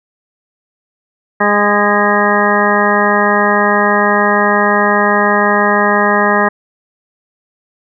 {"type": "harmonic tone with a mistuned harmonic", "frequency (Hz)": 205.7, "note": "G#3", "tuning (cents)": -16, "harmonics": [1, 2, 3, 4, 5, 6, 8, 9], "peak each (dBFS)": [-17, -17, -17, -17, -17, -17, -17, -17], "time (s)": [1.4, 6.49], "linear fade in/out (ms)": 10, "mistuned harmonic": 9, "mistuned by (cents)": 22, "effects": []}